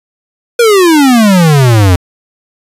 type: exponential sweep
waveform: square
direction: down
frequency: 487.6 to 86 Hz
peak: -4 dBFS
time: 0.59-1.96 s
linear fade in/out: 5 ms
effects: resampled to 32000 Hz